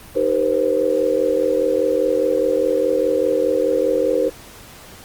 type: chord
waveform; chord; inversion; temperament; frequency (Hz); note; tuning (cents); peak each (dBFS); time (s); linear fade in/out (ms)
sine; C minor seventh; first; equal with one note detuned; 311.1 / 392 / 478.4 / 523.3; Eb4 / G4 / Bb4 / C5; 0 / 0 / +45 / 0; -24 / -23 / -19 / -19; 0.15-4.3; 20
effects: pink hiss -41 dBFS RMS until 5.04 s + Opus 32 kbps